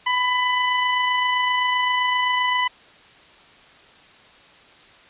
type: tone with amplitude modulation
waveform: 20% pulse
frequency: 997 Hz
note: B5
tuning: 16 cents sharp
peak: -12 dBFS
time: 0.06-2.68 s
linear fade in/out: 10 ms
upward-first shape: sine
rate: 27.7 Hz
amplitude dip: 25%
effects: white hiss -49 dBFS RMS until 5.09 s + resampled to 8000 Hz